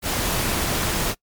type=noise; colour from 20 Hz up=pink; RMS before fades=-23 dBFS; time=0.02-1.15 s; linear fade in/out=50 ms; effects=noise-tail reverb RT60 0.1 s tail -23 dB re dry + MP3 96 kbps